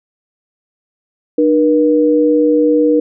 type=tone pair together; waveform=sine; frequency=302 / 480 Hz; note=D4 / B4; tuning=+48 / -49 cents; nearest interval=minor sixth; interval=803 cents; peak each=-11 dBFS; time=1.38-3 s; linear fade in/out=5 ms; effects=none